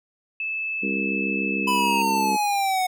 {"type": "tone with pitch glide", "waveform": "sine", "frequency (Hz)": [2618, 2594], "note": ["E7", "E7"], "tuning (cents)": [-13, -28], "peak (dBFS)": -25, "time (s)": [0.4, 2.02], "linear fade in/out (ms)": 2, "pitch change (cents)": -15, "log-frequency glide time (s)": [1.52, 1.77]}
{"type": "harmonic tone", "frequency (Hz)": 66.8, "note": "C2", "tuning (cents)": 36, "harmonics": [3, 4, 5, 6, 7], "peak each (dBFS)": [-28, -30, -32, -34, -35], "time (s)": [0.82, 2.37], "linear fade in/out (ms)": 20}
{"type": "linear sweep", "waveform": "square", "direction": "down", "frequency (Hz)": [1000, 732], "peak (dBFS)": -21, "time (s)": [1.67, 2.87], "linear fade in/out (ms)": 10}
{"effects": []}